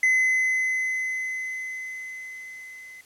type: tone with level ramp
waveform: triangle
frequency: 2037 Hz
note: C7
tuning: 47 cents flat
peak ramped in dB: -15 to -40 dBFS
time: 0.03-3.01 s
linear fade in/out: 2 ms
effects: white hiss -55 dBFS RMS until 3.05 s + low-pass 12000 Hz 12 dB/octave